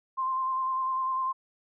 sine tone with vibrato, 1046.5 Hz, C6, in tune, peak -26 dBFS, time 0.17-1.33 s, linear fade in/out 20 ms, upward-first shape square, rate 10 Hz, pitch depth 17 cents each way, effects none

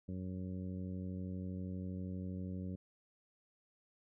harmonic tone, 92.5 Hz, F#2, in tune, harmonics 1 / 2 / 3 / 4 / 5 / 6, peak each -43 / -42 / -49 / -56 / -56 / -58 dBFS, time 0.08-2.76 s, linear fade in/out 10 ms, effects none

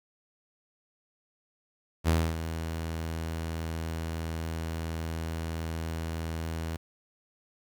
sawtooth tone with ADSR envelope, 81.5 Hz, E2, 19 cents flat, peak -17 dBFS, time 2.04-6.77 s, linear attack 45 ms, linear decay 260 ms, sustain -11 dB, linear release 11 ms, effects 9-bit

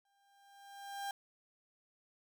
35% pulse tone with exponential growth, 798 Hz, G5, 31 cents sharp, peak -35 dBFS, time 0.05-1.11 s, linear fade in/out 2 ms, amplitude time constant 230 ms, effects none

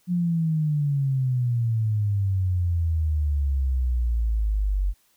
sine exponential sweep, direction down, 180 to 46.25 Hz, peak -20 dBFS, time 0.07-4.94 s, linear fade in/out 50 ms, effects white hiss -64 dBFS RMS until 5.16 s

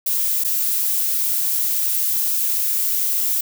violet noise with dropouts, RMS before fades -20 dBFS, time 0.06-3.41 s, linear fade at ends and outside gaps 5 ms, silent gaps 0.439-0.446 s, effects none

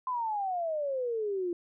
sine exponential sweep, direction down, 1036 to 340.7 Hz, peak -29 dBFS, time 0.07-1.53 s, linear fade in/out 2 ms, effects none

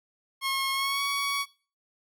15% pulse tone with pitch glide, 1081 to 1123 Hz, C#6 to C#6, -44 to +22 cents, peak -20 dBFS, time 0.41-1.46 s, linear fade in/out 50 ms, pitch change +66 cents, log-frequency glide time 0.73-1.03 s, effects noise-tail reverb RT60 0.4 s tail -21 dB re dry + AAC 64 kbps

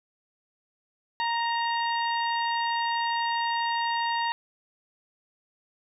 harmonic tone with a mistuned harmonic, 932.3 Hz, A#5, in tune, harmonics 1 / 2 / 3 / 4 / 5, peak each -26 / -32 / -36 / -38 / -40 dBFS, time 1.2-4.32 s, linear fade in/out 0 ms, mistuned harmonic 5, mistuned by -96 cents, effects none

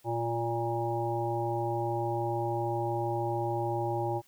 harmonic tone with a mistuned harmonic, 116.54 Hz, A#2, in tune, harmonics 1 / 3 / 5 / 7 / 8, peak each -34 / -33 / -37 / -33 / -41 dBFS, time 0.04-4.22 s, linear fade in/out 50 ms, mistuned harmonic 8, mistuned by +17 cents, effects white hiss -64 dBFS RMS until 4.27 s

